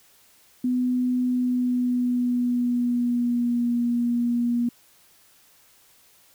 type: tone with pitch glide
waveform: sine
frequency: 250 to 239 Hz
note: B3 to A#3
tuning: +21 to +43 cents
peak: -20 dBFS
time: 0.64-4.69 s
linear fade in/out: 5 ms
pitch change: -78 cents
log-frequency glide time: 1.27-3.73 s
effects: white hiss -57 dBFS RMS until 6.34 s